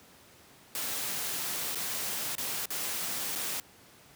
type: noise with dropouts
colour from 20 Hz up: white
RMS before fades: -34 dBFS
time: 0.75-3.6 s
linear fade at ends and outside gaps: 1 ms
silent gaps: 1.748-1.755 / 2.353-2.381 / 2.657-2.704 / 3.353-3.357 s
effects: pink hiss -56 dBFS RMS until 4.15 s + high-pass 100 Hz 12 dB/octave